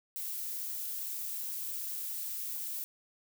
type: noise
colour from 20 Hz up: violet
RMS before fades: -38 dBFS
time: 0.16-2.84 s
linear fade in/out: 0 ms
effects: none